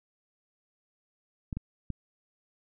clicks, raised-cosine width 5 ms, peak -21 dBFS, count 3, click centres 1.528 / 1.57 / 1.903 s, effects none

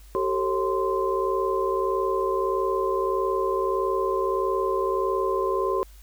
sine tone cluster, 384.2 / 445.8 / 542 / 1039 Hz, G4 / A4 / C#5 / C6, -35 / +23 / -39 / -12 cents, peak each -25 / -29 / -30 / -27 dBFS, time 0.15-5.83 s, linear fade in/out 0 ms, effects added 50 Hz sine -45 dBFS peak until 6.02 s + white hiss -56 dBFS RMS until 6.02 s

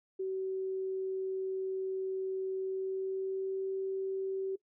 sine tone with pitch glide, 380 to 384.2 Hz, F#4 to G4, +46 to -35 cents, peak -32 dBFS, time 0.19-4.56 s, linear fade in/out 10 ms, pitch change +19 cents, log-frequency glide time 2.55-3.69 s, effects noise-tail reverb RT60 0.1 s tail -19 dB re dry

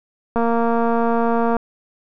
click train, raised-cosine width 1 ms, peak -7 dBFS, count 281, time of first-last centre 0.36-1.567 s, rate 232 Hz, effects none

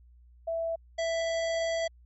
sine / square tone pair in turn, 661 / 661 Hz, E5 / E5, +5 / +5 cents, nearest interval unison, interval 0 cents, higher neither, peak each -28 dBFS, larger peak neither, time 0.47-0.76 / 0.98-1.88 s, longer second, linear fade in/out 10 ms, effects added 60 Hz sine -53 dBFS peak until 2.05 s + MP3 32 kbps

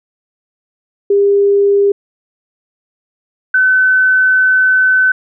sine tone pair in turn, 401.7 / 1516.6 Hz, G4 / F#6, +42 / +42 cents, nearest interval octave + major seventh, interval 2300 cents, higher second, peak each -7 dBFS, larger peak neither, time 1.1-1.92 / 3.54-5.12 s, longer second, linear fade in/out 5 ms, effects none

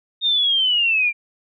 sine linear sweep, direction down, 3700 to 2349 Hz, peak -15 dBFS, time 0.21-1.13 s, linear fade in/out 50 ms, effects none

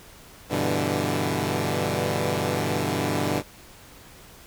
10% pulse chord, E minor seventh, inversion first, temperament equal, 98 / 123.47 / 146.83 / 164.81 Hz, G2 / B2 / D3 / E3, 0 / 0 / 0 / 0 cents, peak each -20 / -21 / -20 / -22 dBFS, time 0.49-3.43 s, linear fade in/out 50 ms, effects pink hiss -48 dBFS RMS until 4.46 s

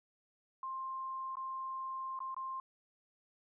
sine tone with dropouts, 1055 Hz, C6, 14 cents sharp, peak -38 dBFS, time 0.63-2.6 s, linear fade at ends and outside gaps 2 ms, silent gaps 1.355-1.369 / 2.191-2.203 / 2.345-2.365 s, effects none

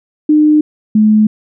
sine tone pair in turn, 303.2 / 214.4 Hz, D#4 / A3, -45 / -45 cents, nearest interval tritone, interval 600 cents, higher first, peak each -5 dBFS, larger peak neither, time 0.29-0.61 / 0.95-1.27 s, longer neither, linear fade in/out 5 ms, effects none

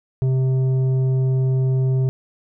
triangle tone with tanh clipping, 130.81 Hz, C3, in tune, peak -17 dBFS, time 0.22-2.09 s, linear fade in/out 0 ms, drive 12 dB, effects none

